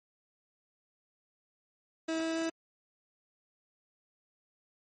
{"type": "tone with pitch steps", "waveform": "30% pulse", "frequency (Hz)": [323.4, 325.3, 327.2], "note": ["E4", "E4", "E4"], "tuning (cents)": [-33, -23, -13], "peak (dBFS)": -28, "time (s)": [2.08, 2.5], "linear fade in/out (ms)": 10, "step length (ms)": 140, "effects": ["MP3 32 kbps"]}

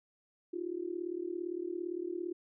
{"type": "tone with amplitude modulation", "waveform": "sine", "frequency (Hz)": 350, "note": "F4", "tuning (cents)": 4, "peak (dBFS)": -31, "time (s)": [0.53, 2.33], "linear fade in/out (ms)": 10, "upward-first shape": "sine", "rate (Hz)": 37.6, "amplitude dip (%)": 90, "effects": []}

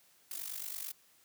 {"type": "noise with amplitude modulation", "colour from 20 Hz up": "blue", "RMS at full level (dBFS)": -38, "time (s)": [0.31, 0.92], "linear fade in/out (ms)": 2, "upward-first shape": "sine", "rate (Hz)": 48.9, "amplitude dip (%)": 80, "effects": ["white hiss -66 dBFS RMS until 1.24 s", "high-pass 80 Hz 12 dB/octave"]}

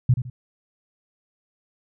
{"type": "tone with echo", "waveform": "sine", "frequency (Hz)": 124.7, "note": "B2", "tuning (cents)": 17, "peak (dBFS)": -12, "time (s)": [0.09, 0.14], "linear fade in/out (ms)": 5, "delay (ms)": 80, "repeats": 2, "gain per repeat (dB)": -10, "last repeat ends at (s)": 0.3, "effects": []}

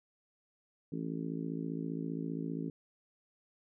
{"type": "harmonic tone", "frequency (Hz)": 55.1, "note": "A1", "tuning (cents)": 3, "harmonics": [3, 4, 5, 6, 7, 8], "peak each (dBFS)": [-39, -43, -39, -46, -47, -49], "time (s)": [0.92, 2.7], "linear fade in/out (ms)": 5, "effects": []}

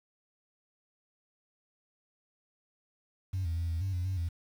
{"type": "tone with pitch steps", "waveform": "sine", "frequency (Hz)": [94.1, 83, 84.6, 82.8, 96.3, 88.9, 94.6, 84.6], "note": ["F#2", "E2", "E2", "E2", "G2", "F2", "F#2", "E2"], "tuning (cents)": [30, 12, 45, 8, -30, 31, 39, 45], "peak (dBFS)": -28, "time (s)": [3.33, 4.29], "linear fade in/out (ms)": 10, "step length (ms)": 120, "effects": ["tanh soft clip ceiling -27 dBFS", "9-bit"]}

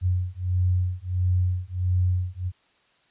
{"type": "beating tone pair", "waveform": "sine", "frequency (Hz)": [90.1, 91.6], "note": ["F#2", "F#2"], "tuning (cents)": [-45, -17], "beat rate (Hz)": 1.5, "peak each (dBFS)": -24, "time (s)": [0.01, 2.52], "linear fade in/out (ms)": 50, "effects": ["white hiss -63 dBFS RMS until 3.1 s", "resampled to 8000 Hz"]}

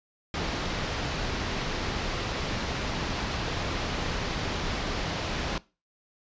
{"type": "low-pass noise", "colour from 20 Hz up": "pink", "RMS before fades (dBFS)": -31, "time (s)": [0.34, 5.58], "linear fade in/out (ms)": 2, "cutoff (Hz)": 5400, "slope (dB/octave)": 24, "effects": ["noise-tail reverb RT60 0.3 s tail -21 dB re dry", "resampled to 16000 Hz"]}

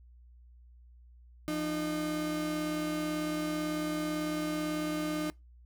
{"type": "tone pair together", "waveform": "35% pulse", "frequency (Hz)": [171.53, 305], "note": ["F3", "D#4"], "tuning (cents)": [-31, -34], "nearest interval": "minor seventh", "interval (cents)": 997, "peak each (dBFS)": [-38, -30], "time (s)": [1.48, 5.3], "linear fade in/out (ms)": 0, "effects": ["noise-tail reverb RT60 0.2 s tail -23 dB re dry", "added 60 Hz sine -53 dBFS peak until 5.65 s"]}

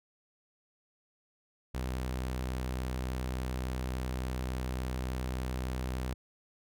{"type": "tone", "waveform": "sawtooth", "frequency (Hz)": 63.5, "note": "B1", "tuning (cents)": 49, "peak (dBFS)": -29, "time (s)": [1.74, 6.14], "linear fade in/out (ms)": 10, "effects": []}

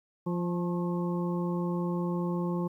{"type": "harmonic tone with a mistuned harmonic", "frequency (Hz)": 174.61, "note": "F3", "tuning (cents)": 0, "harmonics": [1, 2, 3, 5, 6], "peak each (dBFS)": [-29, -34, -40, -42, -42], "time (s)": [0.26, 2.68], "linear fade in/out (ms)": 10, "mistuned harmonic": 6, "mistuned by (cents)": 52, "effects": ["11-bit"]}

